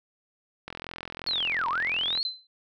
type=click train; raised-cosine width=0.3 ms; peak=-20 dBFS; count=65; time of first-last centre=0.68-2.175 s; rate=42.8 Hz
type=linear two-way sweep; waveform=sine; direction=down then up; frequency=4435 to 887 to 4435 Hz; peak=-25 dBFS; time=1.27-2.23 s; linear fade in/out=0 ms; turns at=1.68 s
type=tone with exponential decay; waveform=sine; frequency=4064 Hz; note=B7; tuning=49 cents sharp; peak=-24 dBFS; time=2.25-2.47 s; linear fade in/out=2 ms; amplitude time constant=46 ms
effects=none